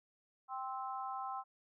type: harmonic tone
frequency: 261.6 Hz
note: C4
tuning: in tune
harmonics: 3 / 4 / 5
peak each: -42 / -43 / -45 dBFS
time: 0.48-1.44 s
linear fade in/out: 50 ms
effects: none